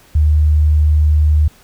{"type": "tone", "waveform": "sine", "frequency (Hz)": 75.9, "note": "D#2", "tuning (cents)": -42, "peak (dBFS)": -8, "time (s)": [0.15, 1.48], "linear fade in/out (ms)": 5, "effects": ["pink hiss -47 dBFS RMS until 1.63 s"]}